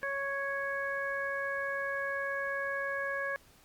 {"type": "harmonic tone", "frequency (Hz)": 554.4, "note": "C#5", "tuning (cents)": 0, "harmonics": [1, 2, 3, 4], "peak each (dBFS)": [-37, -40, -34, -46], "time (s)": [0.03, 3.36], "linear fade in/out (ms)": 0, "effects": ["pink hiss -61 dBFS RMS until 3.64 s", "Opus 48 kbps"]}